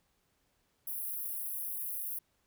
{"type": "high-pass noise", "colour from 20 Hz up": "white", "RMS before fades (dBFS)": -38, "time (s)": [0.87, 2.19], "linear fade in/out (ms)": 5, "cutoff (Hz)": 10000, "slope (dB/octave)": 96, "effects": ["pink hiss -75 dBFS RMS until 2.46 s"]}